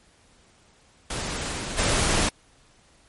pink noise with level steps, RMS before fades -30 / -32 / -22 dBFS, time 1.1-2.29 s, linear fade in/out 5 ms, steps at 1.59 / 1.77 s, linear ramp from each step 20 ms, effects pink hiss -58 dBFS RMS until 3.08 s + MP3 48 kbps

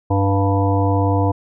harmonic tone with a mistuned harmonic, 98 Hz, G2, in tune, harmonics 1 / 3 / 5 / 7 / 9 / 10, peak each -16 / -21 / -23 / -24 / -26 / -26 dBFS, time 0.1-1.32 s, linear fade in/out 10 ms, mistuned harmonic 7, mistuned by +30 cents, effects none

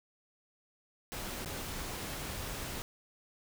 pink noise with dropouts, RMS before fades -40 dBFS, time 1.12-2.82 s, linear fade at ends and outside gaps 0 ms, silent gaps 1.447-1.459 s, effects none

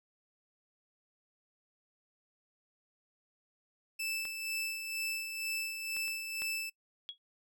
sawtooth tone with tremolo, 2637 Hz, E7, in tune, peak -30 dBFS, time 3.99-6.7 s, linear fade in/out 10 ms, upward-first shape sine, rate 2.1 Hz, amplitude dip 50%
clicks, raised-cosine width 0.3 ms, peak -30 / -31 / -35 / -27 dBFS, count 4, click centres 4.253 / 5.966 / 6.08 / 6.42 s
sine tone with exponential decay, 3329 Hz, G#7, 3 cents sharp, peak -35 dBFS, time 7.09-7.18 s, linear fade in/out 0 ms, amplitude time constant 18 ms
effects noise-tail reverb RT60 0.1 s tail -23 dB re dry

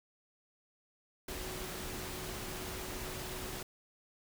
sine tone in noise, 370 Hz, F#4, in tune, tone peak -48 dBFS, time 1.28-3.63 s, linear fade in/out 5 ms, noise pink, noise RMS -42 dBFS, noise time 1.28-3.63 s, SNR -9 dB, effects none

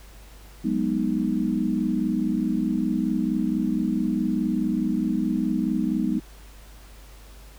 sine chord, G# minor seventh, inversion third, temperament equal with one note detuned, 183.08 / 207.7 / 246.9 / 311.1 Hz, F#3 / G#3 / B3 / D#4, -18 / 0 / 0 / 0 cents, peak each -29 / -26 / -26 / -27 dBFS, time 0.64-6.2 s, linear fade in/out 10 ms, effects added 50 Hz sine -44 dBFS peak until 7.58 s + pink hiss -51 dBFS RMS until 7.58 s

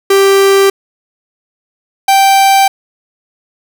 45% pulse tone pair in turn, 392 / 781.5 Hz, G4 / G5, 0 / -6 cents, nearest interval octave, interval 1194 cents, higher second, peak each -5 dBFS, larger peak neither, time 0.1-0.7 / 2.08-2.68 s, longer neither, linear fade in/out 5 ms, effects none

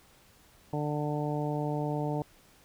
harmonic tone, 148.5 Hz, D3, 20 cents sharp, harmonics 1 / 2 / 3 / 4 / 5 / 6, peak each -32 / -35 / -37 / -38 / -39 / -40 dBFS, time 0.73-2.22 s, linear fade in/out 2 ms, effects pink hiss -60 dBFS RMS until 2.64 s

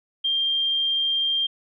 sine tone, 3188 Hz, G7, 28 cents sharp, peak -20 dBFS, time 0.24-1.47 s, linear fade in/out 10 ms, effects none

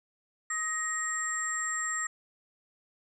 sine tone cluster, 1264 / 1881 / 7460 Hz, D#6 / A#6 / A#8, +27 / +15 / 0 cents, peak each -37 / -33 / -33 dBFS, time 0.5-2.07 s, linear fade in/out 5 ms, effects none

